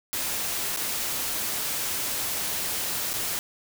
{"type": "noise with dropouts", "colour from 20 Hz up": "white", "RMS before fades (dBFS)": -29, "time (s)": [0.13, 3.39], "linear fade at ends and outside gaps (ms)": 0, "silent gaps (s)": [[0.763, 0.772], [3.132, 3.138]], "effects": []}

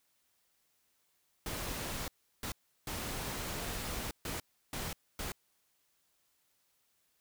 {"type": "noise bursts at uneven times", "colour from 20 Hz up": "pink", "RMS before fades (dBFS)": -39, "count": 6, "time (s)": [[1.46, 2.08], [2.43, 2.52], [2.87, 4.11], [4.25, 4.4], [4.73, 4.93], [5.19, 5.32]], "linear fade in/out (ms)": 2, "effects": ["white hiss -75 dBFS RMS until 7.2 s"]}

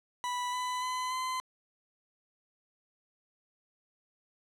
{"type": "tone with pitch steps", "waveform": "40% pulse", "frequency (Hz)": [986, 999.2, 1012.5, 1026.1], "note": ["B5", "B5", "B5", "C6"], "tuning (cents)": [-3, 20, 43, -34], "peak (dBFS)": -31, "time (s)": [0.24, 1.4], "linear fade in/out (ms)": 0, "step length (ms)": 290, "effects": ["low-pass 10000 Hz 12 dB/octave"]}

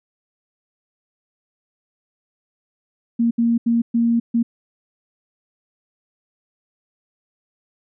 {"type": "tone bursts at uneven times", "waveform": "sine", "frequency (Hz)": 233.1, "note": "A#3", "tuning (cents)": 0, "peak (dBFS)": -14, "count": 5, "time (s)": [[3.19, 3.31], [3.38, 3.58], [3.66, 3.82], [3.94, 4.2], [4.34, 4.43]], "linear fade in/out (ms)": 10, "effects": []}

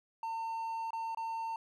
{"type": "tone with dropouts", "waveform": "triangle", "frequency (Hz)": 905, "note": "A5", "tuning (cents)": 48, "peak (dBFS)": -33, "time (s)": [0.23, 1.56], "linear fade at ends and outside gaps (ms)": 2, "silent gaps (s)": [[0.906, 0.931], [1.148, 1.172]], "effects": []}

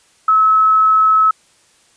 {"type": "tone", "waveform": "sine", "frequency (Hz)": 1293, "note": "E6", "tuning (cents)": -34, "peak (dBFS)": -8, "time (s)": [0.28, 1.31], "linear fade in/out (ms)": 5, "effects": ["white hiss -53 dBFS RMS until 1.96 s", "resampled to 22050 Hz"]}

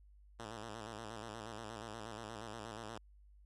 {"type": "tone with vibrato", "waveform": "5% pulse", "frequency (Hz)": 110.5, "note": "A2", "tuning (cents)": 8, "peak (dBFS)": -34, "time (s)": [0.39, 2.98], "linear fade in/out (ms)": 5, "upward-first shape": "square", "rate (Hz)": 8.4, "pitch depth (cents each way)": 78, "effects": ["added 50 Hz sine -59 dBFS peak until 3.45 s", "resampled to 22050 Hz"]}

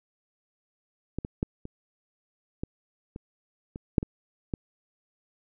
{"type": "clicks", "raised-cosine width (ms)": 3, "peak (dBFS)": [-17, -20, -13, -25, -18, -25, -24, -6, -18, -16], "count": 10, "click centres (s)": [1.186, 1.249, 1.429, 1.654, 2.635, 3.161, 3.759, 3.982, 4.029, 4.538], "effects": []}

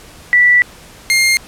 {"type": "tone pair in turn", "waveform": ["sine", "sawtooth"], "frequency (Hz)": [1962, 2120], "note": ["B6", "C7"], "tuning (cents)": [-12, 22], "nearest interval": "minor second", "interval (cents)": 134, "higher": "second", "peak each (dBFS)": -6, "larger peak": "neither", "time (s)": [[0.33, 0.62], [1.1, 1.37]], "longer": "first", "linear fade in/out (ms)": 0, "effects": ["pink hiss -39 dBFS RMS until 1.47 s", "low-pass 12000 Hz 12 dB/octave"]}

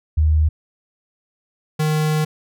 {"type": "tone pair in turn", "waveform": ["sine", "square"], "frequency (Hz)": [77.4, 154.22], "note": ["D#2", "D#3"], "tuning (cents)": [-9, -15], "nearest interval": "octave", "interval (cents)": 1194, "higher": "second", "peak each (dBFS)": [-12, -17], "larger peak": "first", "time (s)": [[0.17, 0.49], [1.79, 2.25]], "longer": "second", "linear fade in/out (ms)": 10, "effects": []}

